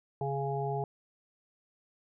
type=harmonic tone; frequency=138.59 Hz; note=C#3; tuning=in tune; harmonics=1 / 3 / 5 / 6; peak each=-34 / -35 / -38 / -37 dBFS; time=0.21-0.84 s; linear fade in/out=2 ms; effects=none